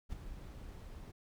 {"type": "noise with ADSR envelope", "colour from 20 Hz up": "brown", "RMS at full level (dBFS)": -40, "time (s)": [0.09, 1.12], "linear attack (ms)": 36, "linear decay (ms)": 12, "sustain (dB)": -8, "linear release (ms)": 16, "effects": []}